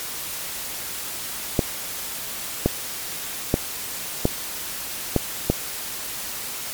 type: clicks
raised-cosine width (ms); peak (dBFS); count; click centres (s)
2; -3; 6; 1.592 / 2.66 / 3.541 / 4.254 / 5.163 / 5.5
effects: white hiss -31 dBFS RMS until 6.73 s + MP3 96 kbps